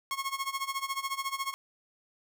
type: tone with tremolo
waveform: sawtooth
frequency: 1089 Hz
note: C#6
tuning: 31 cents flat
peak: -25 dBFS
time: 0.11-1.54 s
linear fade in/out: 0 ms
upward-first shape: sine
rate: 14 Hz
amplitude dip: 85%
effects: none